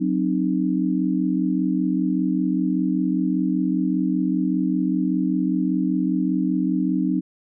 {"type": "chord", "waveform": "sine", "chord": "C diminished", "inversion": "second", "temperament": "equal with one note detuned", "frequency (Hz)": [185, 261.6, 306.7], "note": ["Gb3", "C4", "Eb4"], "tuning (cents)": [0, 0, -25], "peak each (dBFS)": -23, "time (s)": [0, 7.21], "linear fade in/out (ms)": 20, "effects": []}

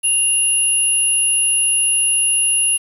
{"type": "tone pair together", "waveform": "sine", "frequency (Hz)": [2794, 10540], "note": ["F7", "E9"], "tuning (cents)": [0, -1], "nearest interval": "octave + major seventh", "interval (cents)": 2299, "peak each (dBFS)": [-20, -14], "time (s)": [0.03, 2.78], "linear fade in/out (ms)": 20, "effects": ["7-bit"]}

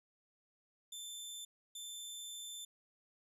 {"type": "tone bursts at uneven times", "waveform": "20% pulse", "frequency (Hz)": 3543, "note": "A7", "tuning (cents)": 11, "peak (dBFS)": -39, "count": 2, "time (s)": [[0.92, 1.45], [1.75, 2.65]], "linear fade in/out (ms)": 5, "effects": []}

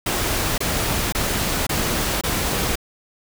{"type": "noise bursts", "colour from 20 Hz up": "pink", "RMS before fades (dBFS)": -22, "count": 5, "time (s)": [0.06, 2.756], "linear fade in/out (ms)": 5, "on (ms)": 520, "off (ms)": 24, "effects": []}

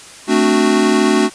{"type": "chord", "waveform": "square", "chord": "D dominant seventh", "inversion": "second", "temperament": "equal", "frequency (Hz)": [220, 261.6, 293.7, 370], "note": ["A3", "C4", "D4", "F#4"], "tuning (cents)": [0, 0, 0, 0], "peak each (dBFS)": [-17, -19, -17, -16], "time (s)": [0.27, 1.3], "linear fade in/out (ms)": 50, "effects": ["white hiss -37 dBFS RMS until 1.34 s", "resampled to 22050 Hz"]}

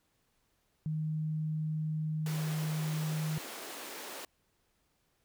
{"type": "tone", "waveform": "sine", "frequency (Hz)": 155.56, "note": "D#3", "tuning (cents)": 0, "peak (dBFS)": -31, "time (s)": [0.86, 3.38], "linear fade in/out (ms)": 0}
{"type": "high-pass noise", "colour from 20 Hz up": "pink", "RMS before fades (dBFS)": -44, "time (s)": [2.26, 4.25], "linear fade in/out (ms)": 2, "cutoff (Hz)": 290, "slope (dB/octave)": 24}
{"effects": ["pink hiss -75 dBFS RMS until 5.24 s"]}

